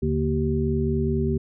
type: harmonic tone with a mistuned harmonic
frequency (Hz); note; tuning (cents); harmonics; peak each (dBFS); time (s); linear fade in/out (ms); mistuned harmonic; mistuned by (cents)
77.1; D#2; -15; 1 / 2 / 3 / 5; -26 / -26 / -26 / -26; 0.02-1.38; 10; 2; -87
effects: none